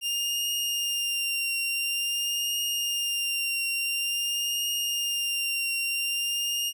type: tone with vibrato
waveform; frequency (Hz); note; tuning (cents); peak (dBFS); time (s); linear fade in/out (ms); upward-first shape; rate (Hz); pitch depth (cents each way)
sawtooth; 2800; F7; +4; -23; 0.01-6.73; 50; triangle; 0.48; 28
effects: none